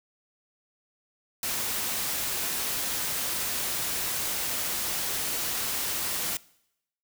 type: noise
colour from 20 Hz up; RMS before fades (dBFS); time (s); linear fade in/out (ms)
white; -30; 1.43-6.37; 2
effects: noise-tail reverb RT60 0.8 s tail -22 dB re dry